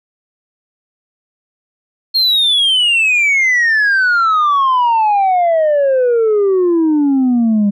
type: exponential sweep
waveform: sine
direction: down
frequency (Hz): 4277 to 198.7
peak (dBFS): -7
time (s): 2.14-7.71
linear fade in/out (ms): 20
effects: tanh soft clip ceiling -8 dBFS